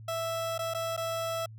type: tone with dropouts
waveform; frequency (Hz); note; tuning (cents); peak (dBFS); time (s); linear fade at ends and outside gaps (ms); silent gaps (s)
30% pulse; 659.3; E5; 0; -28; 0.08-1.46; 5; 0.58-0.59 / 0.738-0.746 / 0.966-0.975
effects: added 110 Hz sine -44 dBFS peak until 1.58 s